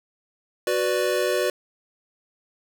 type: chord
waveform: square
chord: B minor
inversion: second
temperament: equal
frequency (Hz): 370 / 493.9 / 587.3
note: F#4 / B4 / D5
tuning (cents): 0 / 0 / 0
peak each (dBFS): -26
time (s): 0.67-1.5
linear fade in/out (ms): 2
effects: none